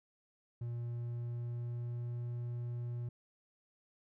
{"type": "tone with pitch glide", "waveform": "triangle", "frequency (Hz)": [118.9, 120.14], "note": ["A#2", "B2"], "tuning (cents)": [35, -47], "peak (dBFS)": -35, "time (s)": [0.61, 3.09], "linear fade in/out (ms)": 5, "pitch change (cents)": 18, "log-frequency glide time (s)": [0.74, 2.29], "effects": []}